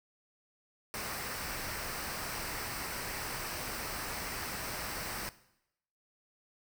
pink noise with comb filter, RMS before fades -39 dBFS, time 0.94-5.29 s, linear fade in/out 0 ms, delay 0.29 ms, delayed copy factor -0.5, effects noise-tail reverb RT60 0.8 s tail -17 dB re dry

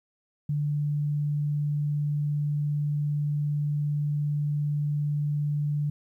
sine tone, 147.1 Hz, D3, 3 cents sharp, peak -24 dBFS, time 0.49-5.9 s, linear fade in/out 5 ms, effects 11-bit

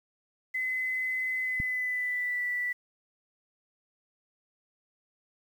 sine tone with pitch glide, 2031 to 1967.5 Hz, B6 to B6, +48 to -7 cents, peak -28 dBFS, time 0.54-2.73 s, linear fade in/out 10 ms, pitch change -55 cents, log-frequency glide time 1.41-2.43 s
click, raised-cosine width 5 ms, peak -22 dBFS, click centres 1.601 s
effects 9-bit

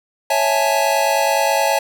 square chord, A major seventh, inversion first, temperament equal, 554.4 / 659.3 / 830.6 / 880 Hz, C#5 / E5 / G#5 / A5, 0 / 0 / 0 / 0 cents, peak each -21 dBFS, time 0.3-1.79 s, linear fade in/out 5 ms, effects none

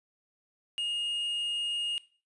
triangle tone with quantisation, 2851 Hz, F7, 35 cents sharp, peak -28 dBFS, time 0.78-1.98 s, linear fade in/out 0 ms, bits 9, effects noise-tail reverb RT60 0.4 s tail -18 dB re dry + resampled to 24000 Hz

